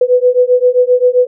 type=beating tone pair; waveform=sine; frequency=493.9 / 501.5 Hz; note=B4 / B4; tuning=0 / +26 cents; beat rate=7.6 Hz; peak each=-10 dBFS; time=0.01-1.27 s; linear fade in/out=5 ms; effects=none